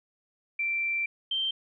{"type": "tone pair in turn", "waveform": "sine", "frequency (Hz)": [2349, 3136], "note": ["D7", "G7"], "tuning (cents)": [0, 0], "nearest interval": "perfect fourth", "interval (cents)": 500, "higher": "second", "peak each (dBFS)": -26, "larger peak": "neither", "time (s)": [[0.59, 1.06], [1.31, 1.51]], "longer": "first", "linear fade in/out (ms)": 5, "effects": []}